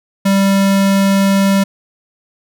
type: tone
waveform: square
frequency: 196 Hz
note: G3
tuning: in tune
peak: -10 dBFS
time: 0.25-1.64 s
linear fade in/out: 10 ms
effects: none